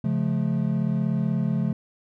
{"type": "chord", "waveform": "triangle", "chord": "Db augmented", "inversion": "none", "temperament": "equal with one note detuned", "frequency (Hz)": [138.59, 174.61, 215.5], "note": ["Db3", "F3", "A3"], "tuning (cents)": [0, 0, -36], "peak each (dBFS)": -24, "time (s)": [0.04, 1.73], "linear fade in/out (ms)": 5, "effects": []}